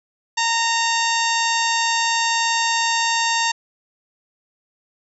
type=harmonic tone with a mistuned harmonic; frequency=921 Hz; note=A#5; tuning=21 cents flat; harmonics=1 / 2 / 3 / 4 / 5 / 6 / 7 / 8; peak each=-21 / -24 / -26 / -27 / -28 / -29 / -29 / -30 dBFS; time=0.37-3.52 s; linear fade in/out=10 ms; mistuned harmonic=7; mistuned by=-31 cents; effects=none